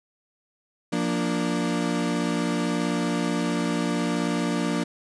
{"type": "chord", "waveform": "35% pulse", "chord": "Bb major", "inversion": "second", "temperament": "equal", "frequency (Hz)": [174.61, 233.1, 293.7], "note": ["F3", "Bb3", "D4"], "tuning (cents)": [0, 0, 0], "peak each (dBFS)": -26, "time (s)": [0.92, 4.84], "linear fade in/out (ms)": 10, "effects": ["resampled to 22050 Hz"]}